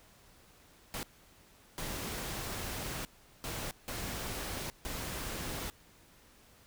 pink noise bursts at uneven times, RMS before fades -39 dBFS, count 5, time 0.94-1.03 / 1.78-3.05 / 3.44-3.71 / 3.88-4.7 / 4.85-5.7 s, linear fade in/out 0 ms, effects pink hiss -61 dBFS RMS until 6.66 s

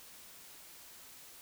silence, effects white hiss -54 dBFS RMS until 1.41 s

